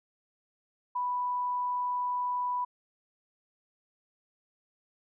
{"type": "tone", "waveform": "sine", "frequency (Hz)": 987.8, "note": "B5", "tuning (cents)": 0, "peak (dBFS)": -28, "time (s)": [0.95, 2.65], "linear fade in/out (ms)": 10, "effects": []}